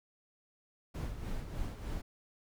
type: noise with tremolo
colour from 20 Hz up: brown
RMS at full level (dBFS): -37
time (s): 0.94-2.02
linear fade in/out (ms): 10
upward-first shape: sine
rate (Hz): 3.3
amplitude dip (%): 55
effects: none